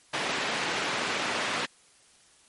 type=band-pass noise; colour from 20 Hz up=white; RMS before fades=-30 dBFS; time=0.13-1.66 s; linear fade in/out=10 ms; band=170 to 2700 Hz; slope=12 dB/octave; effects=white hiss -59 dBFS RMS until 2.48 s + MP3 48 kbps